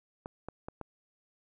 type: clicks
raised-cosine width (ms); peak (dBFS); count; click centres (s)
1; -25; 4; 0.259 / 0.486 / 0.685 / 0.813
effects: none

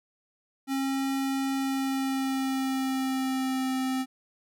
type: tone with pitch glide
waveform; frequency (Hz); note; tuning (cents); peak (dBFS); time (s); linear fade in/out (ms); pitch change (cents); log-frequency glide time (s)
square; 270.2 to 261; C#4 to C4; -44 to -4; -27; 0.67-4.06; 50; -60; 1.51-3.74
effects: none

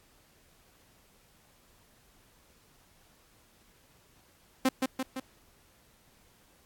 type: tone with echo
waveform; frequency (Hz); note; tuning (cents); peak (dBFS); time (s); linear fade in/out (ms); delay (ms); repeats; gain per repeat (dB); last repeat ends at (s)
sawtooth; 261.6; C4; 0; -18; 4.65-4.69; 5; 170; 3; -4; 5.2
effects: pink hiss -63 dBFS RMS until 6.65 s + AAC 64 kbps

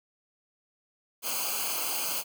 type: noise with comb filter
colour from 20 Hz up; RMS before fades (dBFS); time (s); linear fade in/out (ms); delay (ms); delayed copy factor
white; -31; 1.22-2.24; 50; 0.54; -0.95
effects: none

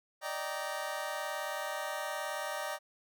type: chord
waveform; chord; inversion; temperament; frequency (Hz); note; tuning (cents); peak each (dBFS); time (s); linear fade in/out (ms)
25% pulse; Eb major seventh; third; just; 583.4 / 622.3 / 777.8 / 933.4; D5 / Eb5 / G5 / Bb5; -12 / 0 / -14 / +2; -37 / -37 / -38 / -39; 0.21-2.79; 50
effects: none

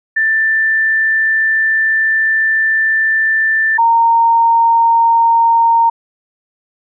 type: tone pair in turn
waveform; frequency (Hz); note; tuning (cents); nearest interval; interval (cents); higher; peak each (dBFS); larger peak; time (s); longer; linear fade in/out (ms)
sine; 1773 / 922.5; A6 / A#5; +13 / -18; major seventh; 1131; first; -10 / -7; second; 0.16-3.78 / 3.78-5.9; first; 10
effects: none

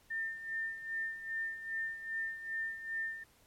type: tone with tremolo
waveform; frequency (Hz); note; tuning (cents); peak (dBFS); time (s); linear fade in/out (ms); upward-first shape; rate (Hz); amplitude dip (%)
sine; 1802; A6; +41; -33; 0.1-3.24; 10; sine; 2.5; 70
effects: pink hiss -66 dBFS RMS until 3.46 s + MP3 64 kbps

